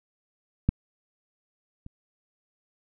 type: clicks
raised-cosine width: 5 ms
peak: -8 / -29 dBFS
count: 2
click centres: 0.69 / 1.864 s
effects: none